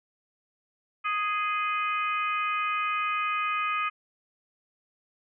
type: harmonic tone with a mistuned harmonic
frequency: 415.3 Hz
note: G#4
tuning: in tune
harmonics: 3 / 4 / 5 / 6 / 7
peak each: -27 / -39 / -36 / -32 / -43 dBFS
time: 1.04-3.9 s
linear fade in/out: 20 ms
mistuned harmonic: 7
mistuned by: +59 cents
effects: none